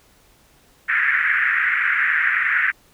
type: band-pass noise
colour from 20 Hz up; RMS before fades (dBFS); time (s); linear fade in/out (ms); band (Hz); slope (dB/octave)
pink; -19; 0.88-2.72; 20; 1500 to 2100; 48
effects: pink hiss -55 dBFS RMS until 2.93 s